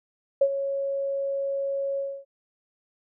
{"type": "tone with ADSR envelope", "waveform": "sine", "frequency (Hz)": 552, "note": "C#5", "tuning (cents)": -7, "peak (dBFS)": -14, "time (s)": [0.41, 2.25], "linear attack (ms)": 7, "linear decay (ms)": 63, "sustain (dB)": -11, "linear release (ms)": 270, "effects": []}